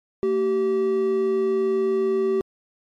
triangle tone pair together, 226.9 / 385.5 Hz, A#3 / G4, -47 / -29 cents, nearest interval major sixth, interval 918 cents, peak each -27 / -17 dBFS, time 0.23-2.41 s, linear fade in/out 0 ms, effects MP3 64 kbps

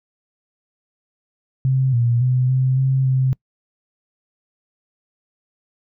sine tone with pitch steps, 131.8 / 118.9 / 127 / 130.1 / 132.9 / 130.9 Hz, C3 / A#2 / B2 / C3 / C3 / C3, +13 / +35 / +49 / -9 / +27 / +1 cents, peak -14 dBFS, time 1.65-3.33 s, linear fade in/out 0 ms, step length 280 ms, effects noise-tail reverb RT60 0.1 s tail -25 dB re dry

